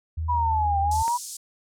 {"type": "tone with pitch glide", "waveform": "sine", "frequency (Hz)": [80.2, 79.55], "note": ["E2", "D#2"], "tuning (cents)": [-47, 39], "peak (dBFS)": -25, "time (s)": [0.17, 1.03], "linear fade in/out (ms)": 10, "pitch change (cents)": -14, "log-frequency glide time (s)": [0.36, 0.56]}
{"type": "exponential two-way sweep", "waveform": "sine", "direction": "down then up", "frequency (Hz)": [987.8, 784, 987.8], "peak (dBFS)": -21, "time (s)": [0.28, 1.18], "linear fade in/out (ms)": 20, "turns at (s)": 0.8}
{"type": "band-pass noise", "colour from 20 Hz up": "white", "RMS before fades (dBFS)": -37, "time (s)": [0.91, 1.37], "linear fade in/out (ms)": 5, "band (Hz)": [5200, 9400], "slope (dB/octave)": 24}
{"type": "click", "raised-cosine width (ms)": 0.5, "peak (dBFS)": -21, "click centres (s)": 1.08}
{"effects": []}